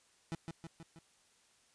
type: tone with echo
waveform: 30% pulse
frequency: 164.81 Hz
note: E3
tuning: in tune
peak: -34 dBFS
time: 0.32-0.35 s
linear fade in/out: 0 ms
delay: 160 ms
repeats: 4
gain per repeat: -4 dB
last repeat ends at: 0.99 s
effects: white hiss -69 dBFS RMS until 1.74 s + resampled to 22050 Hz